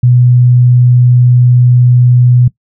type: tone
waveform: sine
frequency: 123.47 Hz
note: B2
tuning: in tune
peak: -3 dBFS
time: 0.03-2.48 s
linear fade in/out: 5 ms
effects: noise-tail reverb RT60 0.1 s tail -19 dB re dry